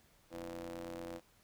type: ring-modulated tone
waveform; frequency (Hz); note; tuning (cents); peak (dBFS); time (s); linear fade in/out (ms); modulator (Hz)
sawtooth; 88.8; F2; +29; -36; 0.3-1.21; 50; 417
effects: pink hiss -68 dBFS RMS until 1.43 s